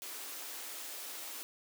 white high-pass noise, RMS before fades -44 dBFS, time 0.02-1.43 s, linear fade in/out 0 ms, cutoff 260 Hz, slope 96 dB/octave, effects none

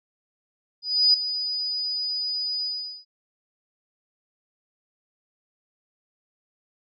sine tone with ADSR envelope, 4954 Hz, D#8, 8 cents flat, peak -13 dBFS, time 0.82-3.05 s, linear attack 320 ms, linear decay 3 ms, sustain -12 dB, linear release 410 ms, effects none

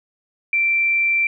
sine tone, 2349 Hz, D7, in tune, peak -15 dBFS, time 0.53-1.27 s, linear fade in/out 2 ms, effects none

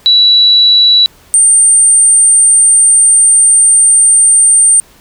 sine tone pair in turn, 3932 / 8827 Hz, B7 / C#9, -8 / -8 cents, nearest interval octave + major second, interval 1400 cents, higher second, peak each -3 dBFS, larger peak neither, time 0.06-1.06 / 1.34-4.8 s, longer second, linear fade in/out 0 ms, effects pink hiss -43 dBFS RMS until 5 s

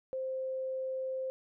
sine tone, 523.3 Hz, C5, in tune, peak -33 dBFS, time 0.13-1.3 s, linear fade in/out 0 ms, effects none

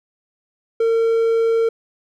triangle tone, 455.6 Hz, A#4, 40 cents flat, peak -12 dBFS, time 0.8-1.69 s, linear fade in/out 5 ms, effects none

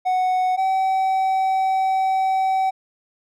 triangle tone pair in turn, 740 / 763.4 Hz, F#5 / G5, 0 / -46 cents, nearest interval minor second, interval 54 cents, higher second, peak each -15 dBFS, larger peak neither, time 0.05-0.57 / 0.57-2.71 s, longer second, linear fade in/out 20 ms, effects none

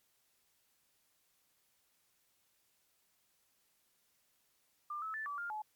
sine tone with pitch steps, 1195 / 1300 / 1757 / 1152 / 1404 / 855 Hz, D6 / E6 / A6 / D6 / F6 / A5, +30 / -24 / -3 / -34 / +9 / -50 cents, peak -38 dBFS, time 4.9-5.62 s, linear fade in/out 5 ms, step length 120 ms, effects white hiss -75 dBFS RMS until 5.75 s + MP3 96 kbps

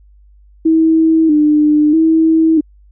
sine tone with vibrato, 311.1 Hz, D#4, in tune, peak -7 dBFS, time 0.65-2.61 s, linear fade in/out 10 ms, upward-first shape square, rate 0.78 Hz, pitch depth 60 cents each way, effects added 50 Hz sine -42 dBFS peak until 2.91 s

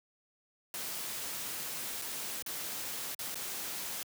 white noise with dropouts, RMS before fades -39 dBFS, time 0.74-4.03 s, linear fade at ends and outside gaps 1 ms, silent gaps 2.016-2.02 / 2.423-2.462 / 3.147-3.191 / 3.345-3.355 s, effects high-pass 100 Hz 12 dB/octave

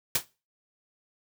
white noise with exponential decay, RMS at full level -19 dBFS, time 0.15-0.25 s, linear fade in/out 5 ms, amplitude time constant 20 ms, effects noise-tail reverb RT60 0.3 s tail -19 dB re dry

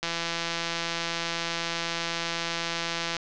click train, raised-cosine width 0.2 ms, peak -12 dBFS, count 528, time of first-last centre 0.03-3.167 s, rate 168 Hz, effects resampled to 16000 Hz + 7-bit

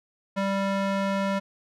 square tone with band-pass filter, 196.2 Hz, G3, 2 cents sharp, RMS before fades -26 dBFS, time 0.36-1.4 s, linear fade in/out 20 ms, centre 910 Hz, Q 0.52, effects none

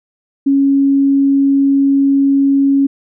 sine tone, 276.2 Hz, C#4, 6 cents flat, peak -8 dBFS, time 0.46-2.87 s, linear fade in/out 10 ms, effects none

